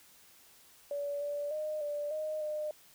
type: tone with pitch steps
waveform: sine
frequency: 573 / 580 / 613 / 586 / 618 / 607 Hz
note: D5 / D5 / D#5 / D5 / D#5 / D#5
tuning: -43 / -22 / -26 / -4 / -12 / -43 cents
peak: -33 dBFS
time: 0.91-2.71 s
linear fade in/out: 2 ms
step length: 300 ms
effects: white hiss -60 dBFS RMS until 2.94 s